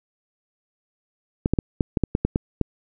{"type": "clicks", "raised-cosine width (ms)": 3, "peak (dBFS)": -6, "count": 10, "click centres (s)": [1.459, 1.536, 1.588, 1.808, 1.972, 2.037, 2.151, 2.25, 2.359, 2.613], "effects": []}